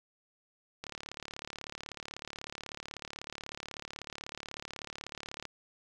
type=click train; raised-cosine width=0.2 ms; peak=-23 dBFS; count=168; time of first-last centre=0.84-5.453 s; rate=36.2 Hz; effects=none